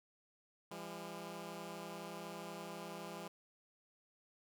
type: tone pair together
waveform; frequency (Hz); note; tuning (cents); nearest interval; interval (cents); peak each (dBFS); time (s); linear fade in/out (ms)
10% pulse; 169.5 / 201.6; E3 / G3; +49 / +49; minor third; 300; -40 / -40; 0.71-3.28; 5
effects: none